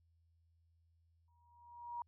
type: tone with exponential growth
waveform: sine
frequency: 953 Hz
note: A#5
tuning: 38 cents sharp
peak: -38 dBFS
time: 1.28-2.02 s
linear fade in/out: 2 ms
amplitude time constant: 160 ms
effects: added 83 Hz sine -70 dBFS peak until 2.07 s